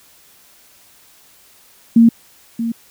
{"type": "tone with echo", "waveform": "sine", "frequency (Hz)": 230.4, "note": "A#3", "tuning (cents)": -20, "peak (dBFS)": -5, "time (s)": [1.96, 2.09], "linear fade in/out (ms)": 5, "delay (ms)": 630, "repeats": 1, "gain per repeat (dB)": -12, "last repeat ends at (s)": 2.72, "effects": ["white hiss -49 dBFS RMS until 2.9 s"]}